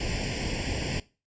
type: noise with comb filter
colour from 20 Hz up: pink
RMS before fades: -30 dBFS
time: 0-1 s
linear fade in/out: 5 ms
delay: 0.39 ms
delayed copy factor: +1
effects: noise-tail reverb RT60 0.3 s tail -19 dB re dry + resampled to 16000 Hz